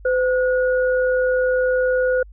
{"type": "tone pair together", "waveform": "sine", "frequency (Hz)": [509.3, 1450], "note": ["C5", "F#6"], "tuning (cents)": [-47, -35], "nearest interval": "octave + tritone", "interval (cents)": 1812, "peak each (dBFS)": [-16, -24], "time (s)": [0.05, 2.23], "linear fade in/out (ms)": 5, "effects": ["added 50 Hz sine -39 dBFS peak until 2.32 s"]}